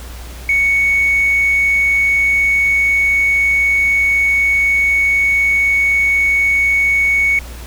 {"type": "tone with hard clipping", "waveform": "sine", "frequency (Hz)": 2224, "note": "C#7", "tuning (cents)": 5, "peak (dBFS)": -11, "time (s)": [0.49, 7.39], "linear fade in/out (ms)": 2, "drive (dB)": 1, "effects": ["added 60 Hz sine -29 dBFS peak until 7.66 s", "pink hiss -36 dBFS RMS until 7.66 s"]}